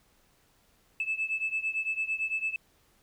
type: beating tone pair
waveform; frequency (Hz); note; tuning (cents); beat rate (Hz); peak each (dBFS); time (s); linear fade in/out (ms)
sine; 2615 / 2623.9; E7 / E7; -15 / -9; 8.9; -30 / -32; 1-2.56; 2
effects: tanh soft clip ceiling -22 dBFS + pink hiss -66 dBFS RMS until 3.02 s